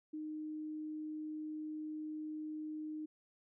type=tone; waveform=sine; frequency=308 Hz; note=D#4; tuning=17 cents flat; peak=-40 dBFS; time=0.13-3.06 s; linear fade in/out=10 ms; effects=none